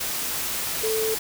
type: tone in noise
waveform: sine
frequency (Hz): 440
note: A4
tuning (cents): 0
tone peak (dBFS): -23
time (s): 0.83-1.15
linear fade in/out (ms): 10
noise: white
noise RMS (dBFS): -28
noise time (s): 0-1.19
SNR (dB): +2
effects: none